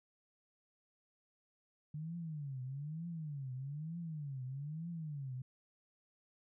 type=tone with vibrato; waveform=sine; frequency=147.8 Hz; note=D3; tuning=11 cents sharp; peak=-40 dBFS; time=1.94-5.42 s; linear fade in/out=5 ms; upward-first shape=triangle; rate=1.1 Hz; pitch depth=280 cents each way; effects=none